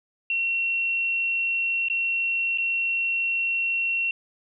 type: tone with dropouts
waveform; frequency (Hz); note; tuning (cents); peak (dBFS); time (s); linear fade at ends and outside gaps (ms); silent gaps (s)
sine; 2726; F7; -43; -22; 0.3-4.11; 2; 1.885-1.899 / 2.576-2.583
effects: none